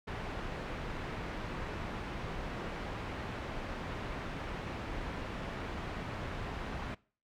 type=low-pass noise; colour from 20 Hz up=pink; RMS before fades=-40 dBFS; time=0.07-6.95 s; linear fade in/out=10 ms; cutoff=2300 Hz; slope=12 dB/octave; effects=noise-tail reverb RT60 0.4 s tail -22 dB re dry